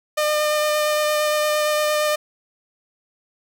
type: tone with vibrato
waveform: sawtooth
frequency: 604 Hz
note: D5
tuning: 48 cents sharp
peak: -14 dBFS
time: 0.17-2.16 s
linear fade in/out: 10 ms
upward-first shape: sine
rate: 8.7 Hz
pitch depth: 10 cents each way
effects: 9-bit